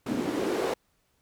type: noise with band-pass filter sweep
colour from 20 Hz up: white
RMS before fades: -29 dBFS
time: 0.06-0.74 s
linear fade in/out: 5 ms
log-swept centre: 230 to 480 Hz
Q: 2.7
effects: pink hiss -71 dBFS RMS until 1.21 s